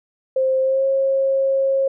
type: tone with pitch glide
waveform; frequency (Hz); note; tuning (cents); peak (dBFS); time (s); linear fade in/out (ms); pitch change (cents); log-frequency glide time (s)
sine; 525 to 540.1; C5 to C#5; +6 to -45; -15; 0.36-1.88; 5; +49; 0.61-0.85
effects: none